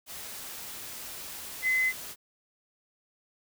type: tone in noise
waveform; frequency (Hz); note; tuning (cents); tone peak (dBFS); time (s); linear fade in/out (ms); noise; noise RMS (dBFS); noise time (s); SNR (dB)
sine; 2038; C7; -46; -23; 1.62-1.93; 50; white; -41; 0.06-2.16; +15
effects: none